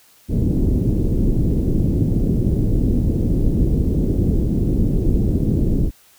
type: low-pass noise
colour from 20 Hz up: pink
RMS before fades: -17 dBFS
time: 0.28-5.91 s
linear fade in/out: 50 ms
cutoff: 350 Hz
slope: 24 dB/octave
effects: white hiss -52 dBFS RMS until 6.18 s